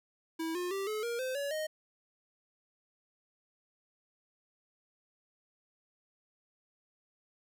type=tone with pitch steps; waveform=square; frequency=325.2 / 356.7 / 391.2 / 429.1 / 470.7 / 516.2 / 566.2 / 621 Hz; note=E4 / F4 / G4 / A4 / A#4 / C5 / C#5 / D#5; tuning=-23 / +37 / -4 / -43 / +17 / -23 / +37 / -3 cents; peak=-34 dBFS; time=0.39-1.67 s; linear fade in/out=10 ms; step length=160 ms; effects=none